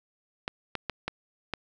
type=clicks; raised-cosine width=0.3 ms; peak=-14 dBFS; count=5; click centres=0.479 / 0.753 / 0.897 / 1.08 / 1.537 s; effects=none